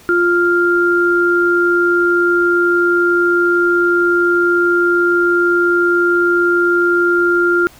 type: tone pair together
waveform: sine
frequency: 349.2 / 1395.5 Hz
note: F4 / F6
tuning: 0 / -2 cents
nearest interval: 2 octaves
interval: 2398 cents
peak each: -13 dBFS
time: 0.09-7.67 s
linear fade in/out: 0 ms
effects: pink hiss -43 dBFS RMS until 7.79 s